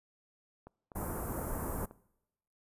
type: click train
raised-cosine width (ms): 1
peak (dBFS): -35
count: 6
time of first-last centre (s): 0.67-1.911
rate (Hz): 4.03
type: band-stop noise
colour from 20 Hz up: pink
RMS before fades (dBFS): -37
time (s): 0.95-1.86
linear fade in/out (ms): 10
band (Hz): 1300 to 10000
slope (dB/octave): 24
effects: noise-tail reverb RT60 0.9 s tail -24 dB re dry + resampled to 32000 Hz